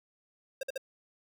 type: tone bursts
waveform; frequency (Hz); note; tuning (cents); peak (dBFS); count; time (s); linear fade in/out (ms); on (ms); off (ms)
square; 535; C5; +38; -33; 3; 0.61-0.778; 5; 22; 51
effects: none